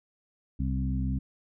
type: harmonic tone with a mistuned harmonic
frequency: 65.41 Hz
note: C2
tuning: in tune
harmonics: 1 / 2 / 3 / 4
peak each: -29 / -32 / -34 / -35 dBFS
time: 0.59-1.19 s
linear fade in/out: 10 ms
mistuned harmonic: 2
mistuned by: +16 cents
effects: none